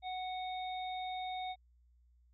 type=harmonic tone; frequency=740 Hz; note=F#5; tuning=in tune; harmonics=1 / 3 / 5; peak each=-38 / -49 / -47 dBFS; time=0.02-1.56 s; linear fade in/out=50 ms; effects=added 60 Hz sine -64 dBFS peak until 2.33 s